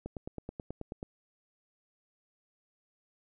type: click train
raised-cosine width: 2 ms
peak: -25 dBFS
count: 10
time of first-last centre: 0.06-1.029 s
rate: 9.29 Hz
effects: none